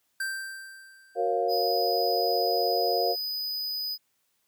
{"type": "tone with exponential decay", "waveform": "square", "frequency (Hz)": 1568, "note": "G6", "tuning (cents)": 0, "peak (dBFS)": -28, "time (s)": [0.2, 1.49], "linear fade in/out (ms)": 5, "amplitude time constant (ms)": 280}
{"type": "chord", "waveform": "sine", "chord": "Gb major seventh", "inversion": "none", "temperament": "equal with one note detuned", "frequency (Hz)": [370, 466.2, 549.3, 698.5], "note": ["Gb4", "Bb4", "Db5", "F5"], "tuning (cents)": [0, 0, -16, 0], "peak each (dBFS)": [-32, -28, -31, -27], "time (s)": [1.15, 3.16], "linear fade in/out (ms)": 50}
{"type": "tone", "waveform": "square", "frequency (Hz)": 4985, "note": "D#8", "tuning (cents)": 2, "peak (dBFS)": -30, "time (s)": [1.48, 3.98], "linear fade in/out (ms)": 50}
{"effects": ["white hiss -73 dBFS RMS until 4.47 s", "high-pass 60 Hz 12 dB/octave"]}